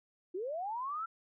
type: linear sweep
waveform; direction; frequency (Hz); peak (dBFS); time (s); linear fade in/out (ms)
sine; up; 338.9 to 1365; -35; 0.34-1.06; 10
effects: none